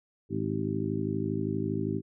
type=harmonic tone with a mistuned harmonic; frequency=52.5 Hz; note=G#1; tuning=19 cents sharp; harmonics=2 / 3 / 4 / 5 / 6 / 7; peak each=-35 / -35 / -35 / -35 / -35 / -35 dBFS; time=0.29-2.02 s; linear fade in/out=50 ms; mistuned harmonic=7; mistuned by=+82 cents; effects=none